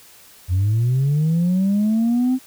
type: linear sweep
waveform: sine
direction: up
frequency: 86.2 to 262 Hz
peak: -13 dBFS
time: 0.48-2.39 s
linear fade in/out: 50 ms
effects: tanh soft clip ceiling -13 dBFS + white hiss -47 dBFS RMS until 2.46 s